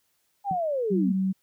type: linear sweep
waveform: sine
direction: down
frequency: 829 to 188.4 Hz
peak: -24 dBFS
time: 0.44-1.15 s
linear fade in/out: 50 ms
type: tone with exponential decay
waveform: sine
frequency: 174.61 Hz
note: F3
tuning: in tune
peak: -26 dBFS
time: 0.51-0.6 s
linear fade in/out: 2 ms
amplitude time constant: 19 ms
type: tone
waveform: sine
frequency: 190.2 Hz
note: F#3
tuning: 48 cents sharp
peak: -22 dBFS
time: 0.9-1.33 s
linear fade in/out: 20 ms
effects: white hiss -71 dBFS RMS until 1.42 s